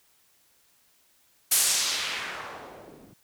blue noise with low-pass filter sweep, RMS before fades -29 dBFS, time 1.51-3.14 s, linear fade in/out 10 ms, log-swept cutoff 12000 to 220 Hz, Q 1.2, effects white hiss -64 dBFS RMS until 3.23 s

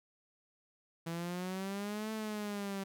sawtooth exponential two-way sweep, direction up then down, 164.81 to 220 to 193.5 Hz, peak -33 dBFS, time 1.06-2.84 s, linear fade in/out 10 ms, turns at 2.12 s, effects none

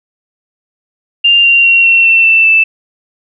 sine tone with pitch steps, 2794 / 2768 / 2743 / 2718 / 2693 / 2668 / 2643 Hz, F7 / F7 / F7 / F7 / E7 / E7 / E7, 0 / -16 / -32 / -48 / +36 / +20 / +4 cents, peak -4 dBFS, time 1.24-2.64 s, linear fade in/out 10 ms, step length 200 ms, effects none

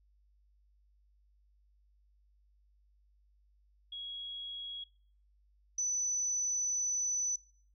sine tone pair in turn, 3318 / 5988 Hz, G#7 / F#8, -2 / +20 cents, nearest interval minor seventh, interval 1022 cents, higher second, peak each -40 / -30 dBFS, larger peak second, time 3.92-4.84 / 5.78-7.36 s, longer second, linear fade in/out 5 ms, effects noise-tail reverb RT60 0.6 s tail -23 dB re dry + added 50 Hz sine -65 dBFS peak until 7.74 s

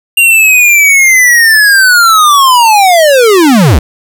square linear sweep, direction down, 2794 to 52.5 Hz, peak -3 dBFS, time 0.17-3.79 s, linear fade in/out 5 ms, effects none

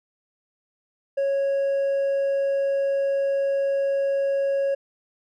sine tone with hard clipping, 552 Hz, C#5, 7 cents flat, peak -21 dBFS, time 1.17-4.75 s, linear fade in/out 10 ms, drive 2 dB, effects none

